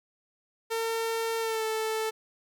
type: tone with pitch glide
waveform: sawtooth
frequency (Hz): 453.7 to 439.8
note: A#4 to A4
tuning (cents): -47 to -1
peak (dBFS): -24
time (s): 0.7-2.11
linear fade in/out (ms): 20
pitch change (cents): -54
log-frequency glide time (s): 1.4-1.64
effects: none